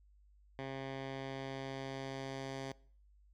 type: tone with low-pass filter sweep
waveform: 10% pulse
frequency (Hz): 134.6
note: C3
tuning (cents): +49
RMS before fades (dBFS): -43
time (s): 0.59-2.72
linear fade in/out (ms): 0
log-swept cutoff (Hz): 2900 to 5900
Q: 1.1
effects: noise-tail reverb RT60 0.5 s tail -22 dB re dry + added 50 Hz sine -62 dBFS peak until 3.33 s